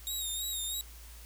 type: tone with vibrato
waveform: 15% pulse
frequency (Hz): 3743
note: A#7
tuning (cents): +6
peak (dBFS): -27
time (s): 0.07-0.81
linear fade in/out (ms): 0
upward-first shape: sine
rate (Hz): 3.1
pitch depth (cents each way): 55
effects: added 57 Hz sine -48 dBFS peak until 1.25 s + white hiss -54 dBFS RMS until 1.25 s